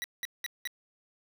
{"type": "tone bursts", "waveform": "25% pulse", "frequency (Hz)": 1942, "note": "B6", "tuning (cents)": -30, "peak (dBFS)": -29, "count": 4, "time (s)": [0.02, 0.674], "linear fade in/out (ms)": 0, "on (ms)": 21, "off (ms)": 190, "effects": ["10-bit"]}